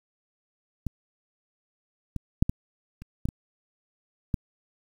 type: clicks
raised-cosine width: 5 ms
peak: -17 / -18 / -6 / -13 / -29 / -14 / -18 / -12 dBFS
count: 8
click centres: 0.867 / 2.163 / 2.425 / 2.495 / 3.02 / 3.255 / 3.288 / 4.342 s
effects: 8-bit